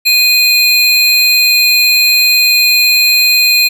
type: tone pair together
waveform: square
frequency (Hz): 2477 / 4161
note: D#7 / C8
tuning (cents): -8 / -10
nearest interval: major sixth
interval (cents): 898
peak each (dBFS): -10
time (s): 0.05-3.69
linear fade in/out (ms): 20
effects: none